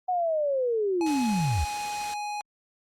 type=linear sweep; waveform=sine; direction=down; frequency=744 to 61.74 Hz; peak=-23 dBFS; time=0.08-1.65 s; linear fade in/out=10 ms
type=tone with pitch glide; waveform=square; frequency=845 to 831.9 Hz; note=G#5 to G#5; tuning=+30 to +3 cents; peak=-31 dBFS; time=1.01-2.41 s; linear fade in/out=0 ms; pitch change=-27 cents; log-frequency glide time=1.22-1.57 s
type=noise; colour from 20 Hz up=white; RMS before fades=-37 dBFS; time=1.06-2.14 s; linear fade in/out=2 ms
effects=low-pass 8000 Hz 12 dB/octave + Opus 48 kbps